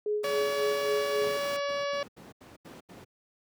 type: tone with tremolo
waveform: sine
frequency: 420 Hz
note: G#4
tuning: 19 cents sharp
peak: -25 dBFS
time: 0.06-1.37 s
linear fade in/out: 2 ms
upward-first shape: sine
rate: 3.7 Hz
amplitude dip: 65%
type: noise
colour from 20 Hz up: pink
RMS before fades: -41 dBFS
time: 0.23-1.57 s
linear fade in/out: 10 ms
type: harmonic tone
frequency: 568 Hz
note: C#5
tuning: 42 cents sharp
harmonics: 1 / 2 / 3 / 4 / 5 / 6 / 7 / 8 / 9 / 10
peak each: -30 / -36 / -40 / -42 / -44 / -46 / -47 / -48 / -49 / -50 dBFS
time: 0.24-2.03 s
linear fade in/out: 2 ms
type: noise bursts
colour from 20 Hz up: brown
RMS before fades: -40 dBFS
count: 8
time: 1.2-3.047 s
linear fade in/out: 10 ms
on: 160 ms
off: 81 ms
effects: high-pass 200 Hz 12 dB/octave